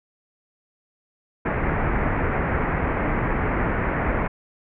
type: low-pass noise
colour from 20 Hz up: pink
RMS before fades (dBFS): -23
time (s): 1.45-4.28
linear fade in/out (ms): 10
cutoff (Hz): 2200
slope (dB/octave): 48
effects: none